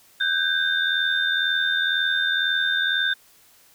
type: tone cluster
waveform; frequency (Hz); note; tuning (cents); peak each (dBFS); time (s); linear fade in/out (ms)
sine; 1523 / 1605 / 3601; F#6 / G6 / A7; +50 / +40 / +39; -24; 0.2-3.14; 10
effects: white hiss -55 dBFS RMS until 3.74 s